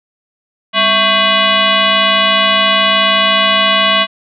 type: tone with frequency modulation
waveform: sine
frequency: 2027 Hz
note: B6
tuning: 45 cents sharp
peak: -8 dBFS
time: 0.73-4.07 s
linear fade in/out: 50 ms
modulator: 457 Hz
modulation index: 3.2
effects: none